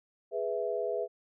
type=chord; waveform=sine; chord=E major; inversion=first; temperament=equal; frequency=415.3 / 493.9 / 659.3 Hz; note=G#4 / B4 / E5; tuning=0 / 0 / 0 cents; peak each=-34 dBFS; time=0.31-1.08 s; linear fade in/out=50 ms; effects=none